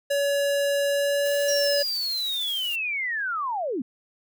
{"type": "tone with pitch glide", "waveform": "square", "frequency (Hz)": [566, 570.9], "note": ["C#5", "D5"], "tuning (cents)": [36, -49], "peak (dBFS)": -22, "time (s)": [0.1, 1.83], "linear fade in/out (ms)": 10, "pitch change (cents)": 15, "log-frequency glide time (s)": [0.88, 1.34]}
{"type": "noise with tremolo", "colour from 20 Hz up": "blue", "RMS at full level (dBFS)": -38, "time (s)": [1.25, 2.76], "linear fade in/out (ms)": 10, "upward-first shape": "sine", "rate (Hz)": 13, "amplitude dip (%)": 25}
{"type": "linear sweep", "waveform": "sine", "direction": "down", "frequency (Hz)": [5710, 219.7], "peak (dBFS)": -25, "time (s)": [1.48, 3.82], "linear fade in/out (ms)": 5}
{"effects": []}